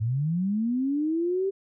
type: linear sweep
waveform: sine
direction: up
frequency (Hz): 103.83 to 395.8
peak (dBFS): -23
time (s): 0-1.51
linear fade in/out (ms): 20
effects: none